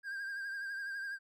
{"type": "tone with vibrato", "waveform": "triangle", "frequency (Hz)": 1600, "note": "G6", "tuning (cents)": 35, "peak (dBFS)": -36, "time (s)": [0.03, 1.19], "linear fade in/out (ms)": 50, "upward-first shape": "triangle", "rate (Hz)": 12, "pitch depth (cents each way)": 53, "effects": []}